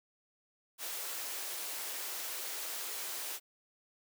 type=high-pass noise; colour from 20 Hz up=white; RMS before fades=-40 dBFS; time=0.78-3.4 s; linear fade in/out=50 ms; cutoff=340 Hz; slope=24 dB/octave; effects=none